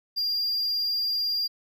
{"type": "tone", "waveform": "triangle", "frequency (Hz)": 4794, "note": "D8", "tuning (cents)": 35, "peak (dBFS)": -23, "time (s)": [0.16, 1.48], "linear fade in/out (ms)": 20, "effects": []}